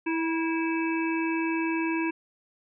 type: harmonic tone with a mistuned harmonic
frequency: 327.4 Hz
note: E4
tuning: 12 cents flat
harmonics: 1 / 3 / 5 / 7 / 8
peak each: -26 / -34 / -37 / -37 / -35 dBFS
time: 0.06-2.11 s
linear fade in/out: 10 ms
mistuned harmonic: 3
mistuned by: -26 cents
effects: none